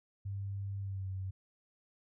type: tone with pitch glide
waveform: sine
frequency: 98.9 to 94.93 Hz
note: G2 to F#2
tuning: +16 to +45 cents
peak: -36 dBFS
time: 0.25-1.31 s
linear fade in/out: 10 ms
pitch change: -71 cents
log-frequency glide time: 0.8-1.08 s
effects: none